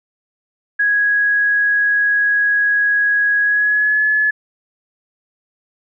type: tone with pitch glide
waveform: sine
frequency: 1661.2 to 1710.9 Hz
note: G#6 to A6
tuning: 0 to -49 cents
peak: -12 dBFS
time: 0.79-4.31 s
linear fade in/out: 10 ms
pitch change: +51 cents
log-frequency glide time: 3.41-4.03 s
effects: none